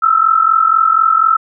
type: tone pair together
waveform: sine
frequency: 1294 / 1338.1 Hz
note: E6 / E6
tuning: -32 / +26 cents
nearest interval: minor second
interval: 58 cents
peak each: -11 dBFS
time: 0.02-1.37 s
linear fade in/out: 10 ms
effects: none